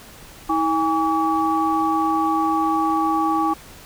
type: tone cluster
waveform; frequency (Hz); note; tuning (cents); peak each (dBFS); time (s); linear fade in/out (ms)
sine; 320.8 / 817 / 1140; E4 / G#5 / C#6; -47 / -29 / +48; -21 / -21 / -21; 0.49-3.54; 10
effects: tanh soft clip ceiling -7 dBFS + pink hiss -43 dBFS RMS until 3.85 s